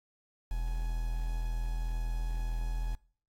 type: tone with quantisation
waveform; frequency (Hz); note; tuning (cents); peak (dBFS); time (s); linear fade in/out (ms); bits
triangle; 41; E1; -9; -28; 0.51-2.95; 0; 8
effects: noise-tail reverb RT60 0.5 s tail -24 dB re dry + AAC 48 kbps